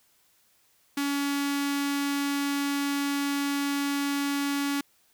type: tone with notch filter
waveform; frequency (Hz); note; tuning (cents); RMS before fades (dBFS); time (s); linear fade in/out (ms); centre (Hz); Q
sawtooth; 282.5; C#4; +33; -28; 0.97-4.81; 5; 590; 0.95
effects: white hiss -65 dBFS RMS until 5.13 s